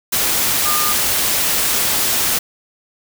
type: tone in noise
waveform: sine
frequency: 1212 Hz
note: D#6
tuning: 46 cents flat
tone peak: -20 dBFS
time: 0.65-0.93 s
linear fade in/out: 10 ms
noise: white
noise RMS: -17 dBFS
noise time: 0.12-2.39 s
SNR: -6 dB
effects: none